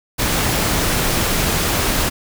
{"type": "noise", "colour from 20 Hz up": "pink", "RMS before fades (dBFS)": -18, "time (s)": [0.18, 2.1], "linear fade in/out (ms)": 20, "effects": []}